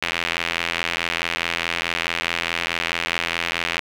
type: tone with band-pass filter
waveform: sawtooth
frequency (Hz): 84.7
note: E2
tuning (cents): +48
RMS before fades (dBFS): -25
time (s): 0.02-3.8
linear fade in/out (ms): 5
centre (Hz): 2500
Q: 2.1
effects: 7-bit